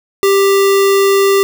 sine tone with sample-and-hold, 393.8 Hz, G4, 8 cents sharp, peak -7 dBFS, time 0.23-1.43 s, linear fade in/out 0 ms, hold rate 1575 Hz, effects none

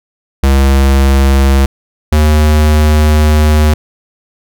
square tone pair in turn, 68 / 76.2 Hz, C#2 / D#2, -33 / -36 cents, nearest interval major second, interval 197 cents, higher second, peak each -6 dBFS, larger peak neither, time 0.43-1.66 / 2.12-3.74 s, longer second, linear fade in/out 5 ms, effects none

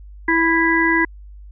harmonic tone, 329.6 Hz, E4, in tune, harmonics 1 / 3 / 5 / 6, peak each -18 / -21 / -20 / -18 dBFS, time 0.28-1.05 s, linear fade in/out 5 ms, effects added 50 Hz sine -36 dBFS peak until 1.51 s

